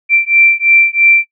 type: beating tone pair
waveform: sine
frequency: 2349 / 2352 Hz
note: D7 / D7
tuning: 0 / +2 cents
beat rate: 3 Hz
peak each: -10 dBFS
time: 0.09-1.25 s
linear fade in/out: 50 ms
effects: noise-tail reverb RT60 0.1 s tail -22 dB re dry